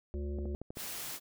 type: harmonic tone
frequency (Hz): 72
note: D2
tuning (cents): -34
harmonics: 1 / 3 / 5 / 7 / 8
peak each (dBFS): -35 / -45 / -42 / -56 / -53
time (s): 0.14-0.55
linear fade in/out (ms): 0
type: clicks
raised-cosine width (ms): 2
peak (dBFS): -29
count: 6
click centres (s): 0.387 / 0.456 / 0.548 / 0.616 / 0.705 / 0.771
type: noise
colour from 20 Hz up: white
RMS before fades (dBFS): -41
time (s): 0.75-1.2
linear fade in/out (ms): 50
effects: none